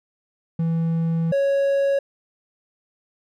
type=tone pair in turn; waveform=triangle; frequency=164.81 / 554.4 Hz; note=E3 / C#5; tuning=0 / 0 cents; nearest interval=octave + major sixth; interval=2100 cents; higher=second; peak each=-17 / -15 dBFS; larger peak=second; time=0.59-1.32 / 1.32-1.99 s; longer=first; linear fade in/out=5 ms; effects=none